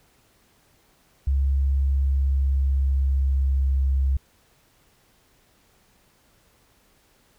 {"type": "tone with pitch glide", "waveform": "sine", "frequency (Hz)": [68.3, 67.24], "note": ["C#2", "C2"], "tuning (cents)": [-25, 48], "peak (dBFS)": -18, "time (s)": [1.27, 4.17], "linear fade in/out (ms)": 5, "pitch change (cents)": -27, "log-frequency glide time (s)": [1.78, 3.73], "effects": ["pink hiss -61 dBFS RMS until 7.38 s"]}